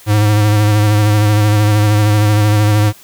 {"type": "tone with vibrato", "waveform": "square", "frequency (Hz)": 105.2, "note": "G#2", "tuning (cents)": 23, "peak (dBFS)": -9, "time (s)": [0.06, 2.93], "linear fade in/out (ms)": 50, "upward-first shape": "sine", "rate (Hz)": 13, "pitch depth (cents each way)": 31, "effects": ["white hiss -41 dBFS RMS until 3.03 s"]}